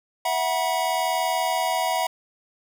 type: chord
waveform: square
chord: E suspended second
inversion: none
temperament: equal with one note detuned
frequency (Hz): 659.3 / 740 / 965.8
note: E5 / F#5 / B5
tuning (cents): 0 / 0 / -39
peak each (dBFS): -28 / -26 / -27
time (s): 0.25-2.07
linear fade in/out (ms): 5
effects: none